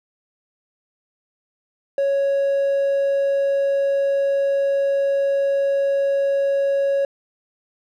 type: tone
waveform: triangle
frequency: 554.4 Hz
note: C#5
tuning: in tune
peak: -14 dBFS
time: 1.98-7.05 s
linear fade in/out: 2 ms
effects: tanh soft clip ceiling -10 dBFS